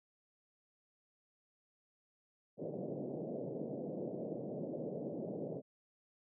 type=band-pass noise; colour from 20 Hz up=white; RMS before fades=-42 dBFS; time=2.57-5.62 s; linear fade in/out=50 ms; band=130 to 600 Hz; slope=48 dB/octave; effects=none